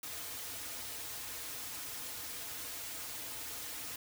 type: noise with comb filter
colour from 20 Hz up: white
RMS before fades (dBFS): -43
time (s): 0.03-3.96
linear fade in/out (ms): 2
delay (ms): 5.2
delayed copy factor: -0.8
effects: none